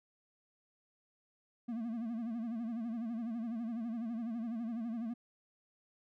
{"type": "tone with vibrato", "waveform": "triangle", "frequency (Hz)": 230, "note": "A#3", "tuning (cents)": -23, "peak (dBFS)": -34, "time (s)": [1.68, 5.14], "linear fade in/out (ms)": 10, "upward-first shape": "sine", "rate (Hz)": 12, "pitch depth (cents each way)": 95, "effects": []}